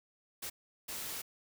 white noise bursts at uneven times, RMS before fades -41 dBFS, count 2, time 0.42-0.5 / 0.88-1.22 s, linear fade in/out 10 ms, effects none

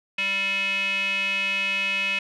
square tone with band-pass filter, 196 Hz, G3, in tune, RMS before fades -25 dBFS, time 0.18-2.19 s, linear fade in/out 5 ms, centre 2600 Hz, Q 9.1, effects none

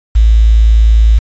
sine tone with quantisation, 55 Hz, A1, in tune, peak -3 dBFS, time 0.15-1.19 s, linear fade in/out 10 ms, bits 5, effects resampled to 16000 Hz

